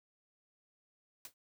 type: noise with exponential decay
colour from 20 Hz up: white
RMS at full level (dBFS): -43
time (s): 1.25-1.34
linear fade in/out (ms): 1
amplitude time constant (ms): 18
effects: none